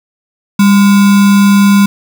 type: tone with sample-and-hold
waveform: sine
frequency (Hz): 199.8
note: G3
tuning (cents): +33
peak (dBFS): -3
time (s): 0.59-1.86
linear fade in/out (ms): 5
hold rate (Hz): 1225
effects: none